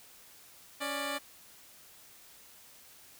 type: tone pair together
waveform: 10% pulse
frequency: 279.6 / 592 Hz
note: C#4 / D5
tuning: +15 / +14 cents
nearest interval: octave + minor second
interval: 1299 cents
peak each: -29 / -27 dBFS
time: 0.8-1.19 s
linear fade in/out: 20 ms
effects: white hiss -56 dBFS RMS until 3.19 s